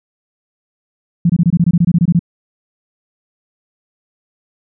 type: tone bursts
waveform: sine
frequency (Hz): 171.3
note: F3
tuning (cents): -33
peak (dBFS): -7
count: 14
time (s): 1.25-2.193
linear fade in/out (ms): 5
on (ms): 46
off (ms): 23
effects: none